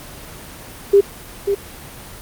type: tone with echo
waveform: sine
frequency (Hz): 399.8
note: G4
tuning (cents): +34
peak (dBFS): -6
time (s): 0.93-1.01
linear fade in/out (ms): 10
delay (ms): 540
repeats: 1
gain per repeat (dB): -8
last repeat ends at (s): 1.55
effects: pink hiss -36 dBFS RMS until 2.21 s + Opus 24 kbps